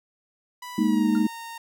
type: tone with pitch glide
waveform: sawtooth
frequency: 987.8 to 921.6 Hz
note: B5 to A#5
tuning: 0 to -20 cents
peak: -32 dBFS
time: 0.62-1.58 s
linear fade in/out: 5 ms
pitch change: -120 cents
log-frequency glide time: 0.81-1.1 s
type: chord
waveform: sine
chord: Ab suspended second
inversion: none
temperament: equal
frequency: 207.7 / 233.1 / 311.1 Hz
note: Ab3 / Bb3 / Eb4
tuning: 0 / 0 / 0 cents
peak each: -23 dBFS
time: 0.78-1.27 s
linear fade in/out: 5 ms
type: tone with exponential decay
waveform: triangle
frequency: 1396.9 Hz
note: F6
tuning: in tune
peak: -32 dBFS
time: 1.15-1.24 s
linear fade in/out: 1 ms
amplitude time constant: 18 ms
effects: none